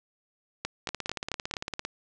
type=two click trains; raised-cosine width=0.2 ms; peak=-15 / -13 dBFS; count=18 / 5; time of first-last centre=0.89-1.85 / 0.65-1.539 s; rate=17.7 / 4.5 Hz; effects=resampled to 24000 Hz + 9-bit